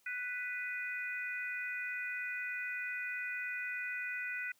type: harmonic tone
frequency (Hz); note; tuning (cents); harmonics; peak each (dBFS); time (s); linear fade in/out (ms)
495.2; B4; +5; 3 / 4 / 5; -40 / -41 / -42; 0.06-4.52; 5
effects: white hiss -71 dBFS RMS until 4.59 s + high-pass 100 Hz 12 dB/octave